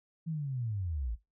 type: linear sweep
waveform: sine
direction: down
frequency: 166.8 to 49.83 Hz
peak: -32 dBFS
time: 0.26-1.16 s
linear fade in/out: 20 ms
effects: noise-tail reverb RT60 0.2 s tail -18 dB re dry